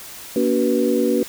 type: tone cluster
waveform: sine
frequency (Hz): 235.6 / 285.9 / 376.1 / 488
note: A#3 / D4 / F#4 / B4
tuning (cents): +19 / -46 / +28 / -21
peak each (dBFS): -21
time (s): 0.36-1.23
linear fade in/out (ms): 2
effects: white hiss -37 dBFS RMS until 1.28 s